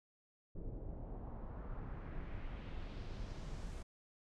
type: noise with low-pass filter sweep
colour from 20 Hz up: brown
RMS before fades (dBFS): -45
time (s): 0.55-3.83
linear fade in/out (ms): 10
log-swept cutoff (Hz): 440 to 8900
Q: 1.5
effects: none